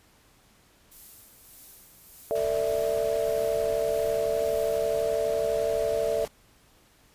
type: noise with tremolo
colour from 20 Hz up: violet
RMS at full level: -45 dBFS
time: 0.91-5.03 s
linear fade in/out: 10 ms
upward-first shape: sine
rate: 1.7 Hz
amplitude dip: 50%
type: chord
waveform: sine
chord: A suspended fourth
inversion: none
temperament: equal with one note detuned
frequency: 449.2 / 587.3 / 659.3 Hz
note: A4 / D5 / E5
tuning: +36 / 0 / 0 cents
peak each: -28 dBFS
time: 2.31-6.25 s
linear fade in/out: 0 ms
type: noise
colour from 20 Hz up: pink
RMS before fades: -41 dBFS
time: 2.35-6.28 s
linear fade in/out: 5 ms
effects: pink hiss -60 dBFS RMS until 7.14 s + resampled to 32000 Hz